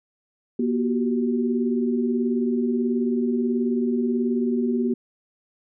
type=tone cluster; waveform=sine; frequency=239.3 / 367.5 / 386 Hz; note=A#3 / F#4 / G4; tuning=+46 / -12 / -27 cents; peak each=-21 / -30 / -27 dBFS; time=0.59-4.94 s; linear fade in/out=5 ms; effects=none